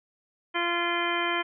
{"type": "harmonic tone", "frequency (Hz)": 345, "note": "F4", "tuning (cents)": -21, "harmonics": [1, 2, 3, 4, 5, 6, 7, 9], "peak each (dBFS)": [-32, -34, -31, -34, -33, -33, -35, -34], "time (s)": [0.54, 1.43], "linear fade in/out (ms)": 20, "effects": []}